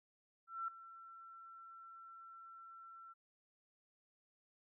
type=tone with ADSR envelope; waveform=sine; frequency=1346 Hz; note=E6; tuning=36 cents sharp; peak=-37 dBFS; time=0.47-3.14 s; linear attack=210 ms; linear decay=4 ms; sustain=-16 dB; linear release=22 ms; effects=none